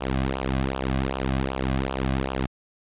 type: tone with flanger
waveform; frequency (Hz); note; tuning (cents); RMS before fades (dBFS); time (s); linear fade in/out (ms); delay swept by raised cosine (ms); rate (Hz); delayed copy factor
sawtooth; 66.2; C2; +21; -26; 0-2.47; 20; 0.47 to 2.27; 2.6; -0.8
effects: resampled to 8000 Hz